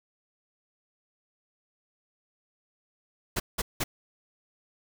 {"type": "noise bursts", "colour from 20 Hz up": "pink", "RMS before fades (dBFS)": -28, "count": 3, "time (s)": [3.36, 3.84], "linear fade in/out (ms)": 10, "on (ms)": 40, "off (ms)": 180, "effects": []}